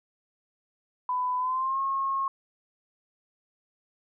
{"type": "tone with pitch glide", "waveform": "sine", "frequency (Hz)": [1000, 1084.2], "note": ["B5", "C#6"], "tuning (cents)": [21, -39], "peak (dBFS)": -25, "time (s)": [1.09, 2.28], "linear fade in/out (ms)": 2, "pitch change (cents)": 140, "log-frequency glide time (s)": [1.38, 1.8], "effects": []}